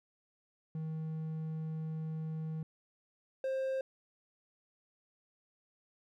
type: tone pair in turn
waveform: triangle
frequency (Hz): 158.4 / 529.7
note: D#3 / C5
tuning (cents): +31 / +21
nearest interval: octave + major sixth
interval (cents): 2090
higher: second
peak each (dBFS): -34 / -30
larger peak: second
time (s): 0.75-2.63 / 3.44-3.81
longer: first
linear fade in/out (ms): 2
effects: none